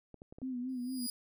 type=clicks; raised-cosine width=2 ms; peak=-36 dBFS; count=5; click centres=0.143 / 0.219 / 0.325 / 0.385 / 0.418 s
type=tone with vibrato; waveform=sine; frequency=252.4 Hz; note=B3; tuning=38 cents sharp; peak=-35 dBFS; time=0.42-1.07 s; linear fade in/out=10 ms; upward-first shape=sine; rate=4.4 Hz; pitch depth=64 cents each way
type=tone with exponential growth; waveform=20% pulse; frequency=4900 Hz; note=D#8; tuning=27 cents flat; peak=-28 dBFS; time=0.69-1.1 s; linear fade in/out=2 ms; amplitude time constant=88 ms
effects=none